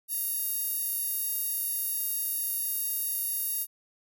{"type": "tone with high-pass filter", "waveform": "10% pulse", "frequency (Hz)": 932.3, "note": "A#5", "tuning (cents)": 0, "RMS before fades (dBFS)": -31, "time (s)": [0.08, 3.67], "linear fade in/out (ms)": 50, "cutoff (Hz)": 11000, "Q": 3.7, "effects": []}